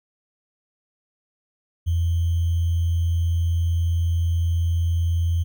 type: tone with sample-and-hold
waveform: sine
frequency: 84.6 Hz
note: E2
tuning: 45 cents sharp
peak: -18 dBFS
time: 1.86-5.44 s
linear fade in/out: 20 ms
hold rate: 3150 Hz
effects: none